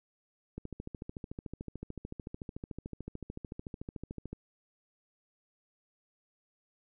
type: click train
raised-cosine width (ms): 3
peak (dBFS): -27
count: 52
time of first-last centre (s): 0.58-4.33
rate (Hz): 13.6
effects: none